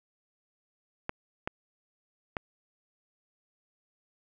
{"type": "clicks", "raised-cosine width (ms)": 0.5, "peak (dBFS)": -16, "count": 3, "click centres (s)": [1.094, 1.475, 2.368], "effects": []}